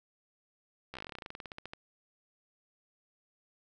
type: slowing click train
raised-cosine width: 0.3 ms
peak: -26 dBFS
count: 22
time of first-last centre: 0.94-1.735 s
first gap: 14 ms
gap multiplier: 1.09
effects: none